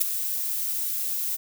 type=noise with ADSR envelope; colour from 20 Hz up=violet; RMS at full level=-17 dBFS; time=0-1.37 s; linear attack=17 ms; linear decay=6 ms; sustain=-11 dB; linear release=19 ms; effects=none